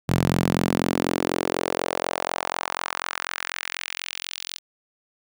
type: tone with high-pass filter sweep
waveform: sawtooth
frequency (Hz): 44.07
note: F1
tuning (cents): +16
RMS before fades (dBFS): -26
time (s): 0.08-4.59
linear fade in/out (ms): 20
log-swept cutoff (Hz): 130 to 3900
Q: 1.7
effects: none